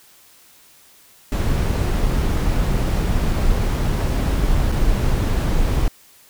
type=noise with dropouts; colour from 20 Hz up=brown; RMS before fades=-18 dBFS; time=1.32-5.88 s; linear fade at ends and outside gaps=1 ms; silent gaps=4.718-4.722 s; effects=white hiss -50 dBFS RMS until 6.29 s